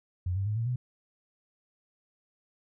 sine tone with pitch steps, 90.1 / 97.69 / 105.92 / 114.84 / 124.51 Hz, F#2 / G2 / G#2 / A#2 / B2, -45 / -5 / +35 / -25 / +15 cents, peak -27 dBFS, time 0.26-0.76 s, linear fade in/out 5 ms, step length 100 ms, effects none

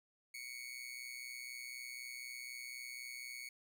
sawtooth tone with amplitude modulation, 2217 Hz, C#7, in tune, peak -39 dBFS, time 0.34-3.49 s, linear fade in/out 5 ms, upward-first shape sine, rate 124 Hz, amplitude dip 70%, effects none

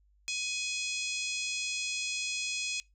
harmonic tone, 839 Hz, G#5, 17 cents sharp, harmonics 3 / 4 / 5 / 6 / 7 / 8 / 9 / 10, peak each -35 / -40 / -41 / -41 / -44 / -40 / -45 / -48 dBFS, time 0.28-2.8 s, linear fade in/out 0 ms, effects noise-tail reverb RT60 0.2 s tail -23 dB re dry + added 50 Hz sine -63 dBFS peak until 2.94 s

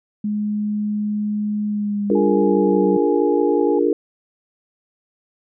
sine tone with pitch glide, 209.4 to 193.13 Hz, G#3 to G3, +15 to -26 cents, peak -19 dBFS, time 0.24-2.97 s, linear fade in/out 5 ms, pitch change -141 cents, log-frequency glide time 1.67-2.8 s
sine chord, Bb dominant seventh, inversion first, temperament equal, 293.7 / 349.2 / 415.3 / 466.2 Hz, D4 / F4 / Ab4 / Bb4, 0 / 0 / 0 / 0 cents, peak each -20 dBFS, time 2.1-3.93 s, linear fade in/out 2 ms
sine tone, 835 Hz, G#5, 9 cents sharp, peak -27 dBFS, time 2.15-3.79 s, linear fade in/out 5 ms
effects none

